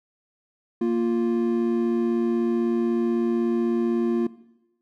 triangle tone pair together, 233.1 / 349.2 Hz, A#3 / F4, 0 / 0 cents, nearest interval perfect fifth, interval 700 cents, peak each -21 dBFS, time 0.81-4.27 s, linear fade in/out 5 ms, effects noise-tail reverb RT60 0.9 s tail -18 dB re dry

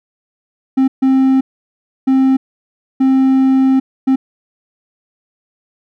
triangle tone bursts at uneven times, 264.7 Hz, C4, 20 cents sharp, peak -6 dBFS, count 5, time 0.77-0.88 / 1.02-1.41 / 2.07-2.37 / 3-3.8 / 4.07-4.16 s, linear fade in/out 10 ms, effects none

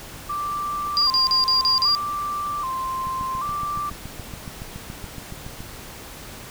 sine tone with vibrato, 1108.7 Hz, C#6, in tune, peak -24 dBFS, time 0.29-3.9 s, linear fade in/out 10 ms, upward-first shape square, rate 0.64 Hz, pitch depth 100 cents each way
sine tone bursts, 4802 Hz, D8, 38 cents sharp, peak -16 dBFS, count 6, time 0.97-1.95 s, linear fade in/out 0 ms, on 130 ms, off 40 ms
click train, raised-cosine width 5 ms, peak -22 dBFS, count 19, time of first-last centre 3.07-5.605 s, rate 7.1 Hz
effects pink hiss -39 dBFS RMS until 6.5 s

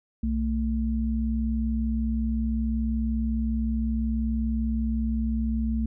sine tone pair together, 62.7 / 223.4 Hz, B1 / A3, +27 / +27 cents, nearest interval octave + minor seventh, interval 2200 cents, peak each -26 dBFS, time 0.23-5.86 s, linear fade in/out 5 ms, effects none

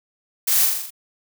blue noise with echo, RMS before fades -19 dBFS, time 0.47-0.66 s, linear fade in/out 10 ms, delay 41 ms, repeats 6, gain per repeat -3 dB, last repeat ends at 0.906 s, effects none

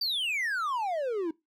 triangle exponential sweep, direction down, 4748 to 311.1 Hz, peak -26 dBFS, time 0.01-1.31 s, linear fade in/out 5 ms, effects noise-tail reverb RT60 0.2 s tail -21 dB re dry

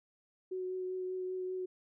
sine tone with vibrato, 370 Hz, F#4, in tune, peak -35 dBFS, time 0.51-1.66 s, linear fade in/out 10 ms, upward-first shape triangle, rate 5.1 Hz, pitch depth 14 cents each way, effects none

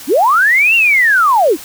sine linear two-way sweep, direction up then down, 220 to 2794 to 258.2 Hz, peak -7 dBFS, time 0.07-1.57 s, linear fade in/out 50 ms, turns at 0.75 s, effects white hiss -32 dBFS RMS until 1.64 s

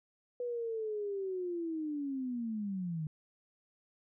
sine linear sweep, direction down, 492.6 to 150.6 Hz, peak -34 dBFS, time 0.4-3.07 s, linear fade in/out 2 ms, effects none

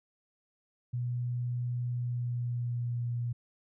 sine tone with pitch glide, 122.2 to 119.82 Hz, B2 to A#2, -18 to +48 cents, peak -30 dBFS, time 0.93-3.33 s, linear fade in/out 10 ms, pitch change -34 cents, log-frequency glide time 1.9-3.05 s, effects none

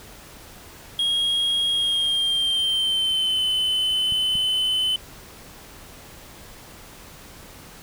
triangle tone with pitch glide, 3273 to 3036 Hz, G#7 to F#7, -26 to +44 cents, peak -18 dBFS, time 0.99-4.96 s, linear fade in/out 2 ms, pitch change -130 cents, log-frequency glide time 1.72-3.45 s
clicks, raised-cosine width 5 ms, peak -24 dBFS, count 2, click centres 4.123 / 4.354 s
effects pink hiss -44 dBFS RMS until 7.82 s

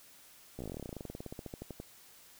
slowing click train, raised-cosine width 2 ms, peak -28 dBFS, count 29, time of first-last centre 0.59-1.8 s, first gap 15 ms, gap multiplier 1.07, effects white hiss -58 dBFS RMS until 2.39 s

